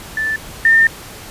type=tone pair in turn; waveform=sine; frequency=1760 / 1808.4 Hz; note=A6 / A6; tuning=0 / +47 cents; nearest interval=unison; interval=47 cents; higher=second; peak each=-16 / -7 dBFS; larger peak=second; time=0.17-0.36 / 0.65-0.87 s; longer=second; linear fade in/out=2 ms; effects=pink hiss -34 dBFS RMS until 1.3 s + resampled to 32000 Hz